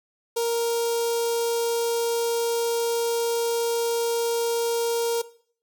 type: tone with notch filter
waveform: sawtooth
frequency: 466.2 Hz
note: A#4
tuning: in tune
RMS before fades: -24 dBFS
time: 0.36-5.22 s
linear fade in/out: 10 ms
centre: 1800 Hz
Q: 0.51
effects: noise-tail reverb RT60 0.5 s tail -17 dB re dry